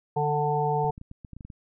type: harmonic tone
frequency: 148.2 Hz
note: D3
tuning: 16 cents sharp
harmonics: 1 / 3 / 5 / 6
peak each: -28 / -28 / -28 / -28 dBFS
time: 0.16-0.91 s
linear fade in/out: 10 ms
type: clicks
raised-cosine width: 5 ms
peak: -29 dBFS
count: 11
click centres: 0.846 / 0.899 / 0.979 / 1.014 / 1.114 / 1.248 / 1.333 / 1.366 / 1.408 / 1.45 / 1.502 s
effects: none